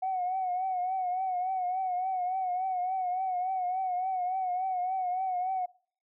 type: tone with vibrato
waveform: sine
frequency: 740 Hz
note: F#5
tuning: in tune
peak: -27 dBFS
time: 0.02-5.66 s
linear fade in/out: 10 ms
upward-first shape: triangle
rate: 3.5 Hz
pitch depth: 71 cents each way
effects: noise-tail reverb RT60 0.5 s tail -25 dB re dry + tanh soft clip ceiling -23 dBFS